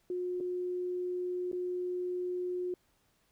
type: tone with dropouts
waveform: sine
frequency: 360 Hz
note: F#4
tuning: 47 cents flat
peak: -32 dBFS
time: 0.1-2.74 s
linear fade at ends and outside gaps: 2 ms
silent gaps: 0.402-0.407 / 1.516-1.529 s
effects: pink hiss -72 dBFS RMS until 3.31 s